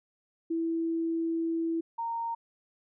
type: tone pair in turn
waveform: sine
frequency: 329.6 / 924.2 Hz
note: E4 / A#5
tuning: 0 / -15 cents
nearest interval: octave + tritone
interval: 1785 cents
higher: second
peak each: -27 / -30 dBFS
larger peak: first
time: 0.5-1.81 / 1.98-2.35 s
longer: first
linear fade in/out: 10 ms
effects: none